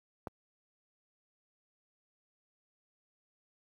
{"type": "click", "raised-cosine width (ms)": 1, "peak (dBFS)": -24, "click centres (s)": 0.272, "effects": ["high-pass 60 Hz 12 dB/octave", "10-bit"]}